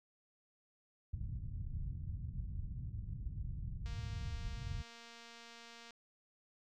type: low-pass noise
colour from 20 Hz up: white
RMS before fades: -42 dBFS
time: 1.13-4.83 s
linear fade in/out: 10 ms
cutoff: 120 Hz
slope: 24 dB/octave
type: click train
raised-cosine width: 0.2 ms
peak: -38 dBFS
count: 478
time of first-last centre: 3.86-5.907 s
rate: 233 Hz
effects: none